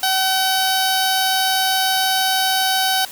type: tone with notch filter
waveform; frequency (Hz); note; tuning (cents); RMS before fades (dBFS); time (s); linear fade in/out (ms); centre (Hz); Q
10% pulse; 761; F#5; +48; -18; 0.03-3.05; 2; 2100; 1.3
effects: white hiss -36 dBFS RMS until 3.11 s